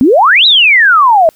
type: exponential two-way sweep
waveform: sine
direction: up then down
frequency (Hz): 235.1 to 4018 to 619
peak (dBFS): -3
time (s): 0.01-1.29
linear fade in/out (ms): 0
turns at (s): 0.46
effects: white hiss -48 dBFS RMS until 1.35 s